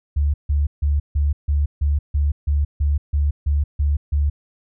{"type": "tone bursts", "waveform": "sine", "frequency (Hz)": 72.5, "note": "D2", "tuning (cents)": -22, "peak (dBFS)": -15, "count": 13, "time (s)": [0.16, 4.3], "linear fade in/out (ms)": 10, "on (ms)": 180, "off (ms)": 150, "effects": []}